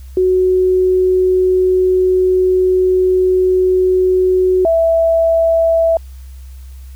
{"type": "tone pair in turn", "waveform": "sine", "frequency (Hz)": [370, 659.3], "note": ["F#4", "E5"], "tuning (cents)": [0, 0], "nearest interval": "minor seventh", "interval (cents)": 1000, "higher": "second", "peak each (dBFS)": -9, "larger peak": "neither", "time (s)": [[0.17, 4.65], [4.65, 5.97]], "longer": "first", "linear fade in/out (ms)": 2, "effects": ["added 65 Hz sine -30 dBFS peak until 6.95 s", "white hiss -50 dBFS RMS until 6.95 s"]}